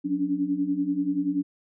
sine tone cluster, 181.7 / 279.4 / 289.8 Hz, F#3 / C#4 / D4, -31 / +14 / -23 cents, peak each -34 / -28 / -25 dBFS, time 0.04-1.43 s, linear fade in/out 20 ms, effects none

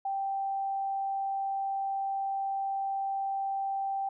sine tone, 783 Hz, G5, 2 cents flat, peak -29 dBFS, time 0.05-4.09 s, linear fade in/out 5 ms, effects none

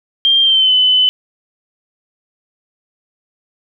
sine tone with pitch glide, 3185 to 3020 Hz, G7 to F#7, +27 to +35 cents, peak -8 dBFS, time 0.25-1.09 s, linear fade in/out 0 ms, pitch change -92 cents, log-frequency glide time 0.42-0.73 s, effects none

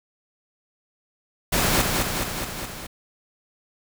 pink noise with echo, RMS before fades -21 dBFS, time 1.52-1.82 s, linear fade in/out 10 ms, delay 210 ms, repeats 5, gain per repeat -3 dB, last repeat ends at 2.87 s, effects none

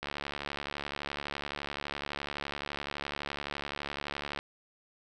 click train, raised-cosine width 0.3 ms, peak -19 dBFS, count 314, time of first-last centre 0.03-4.389 s, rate 71.8 Hz, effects none

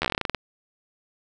slowing click train, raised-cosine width 0.3 ms, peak -8 dBFS, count 13, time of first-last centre 0.02-0.347 s, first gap 12 ms, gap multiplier 1.14, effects none

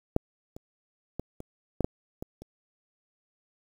clicks, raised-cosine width 2 ms, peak -9 / -28 / -19 / -26 / -13 / -12 / -22 / -30 dBFS, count 8, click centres 0.164 / 0.565 / 1.196 / 1.404 / 1.807 / 1.845 / 2.225 / 2.42 s, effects 8-bit

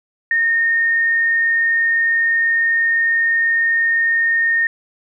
sine tone, 1837 Hz, A#6, 26 cents flat, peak -13 dBFS, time 0.31-4.67 s, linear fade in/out 2 ms, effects none

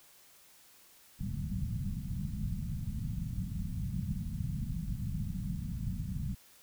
white low-pass noise, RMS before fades -36 dBFS, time 1.19-6.35 s, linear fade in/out 10 ms, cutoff 200 Hz, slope 48 dB/octave, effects white hiss -60 dBFS RMS until 6.62 s

